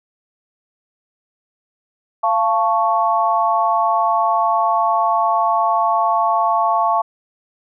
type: chord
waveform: sine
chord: F augmented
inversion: none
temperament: equal with one note detuned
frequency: 688.4 / 880 / 1108.7 Hz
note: F5 / A5 / C#6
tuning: -25 / 0 / 0 cents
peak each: -18 dBFS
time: 2.23-7.02 s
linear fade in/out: 10 ms
effects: none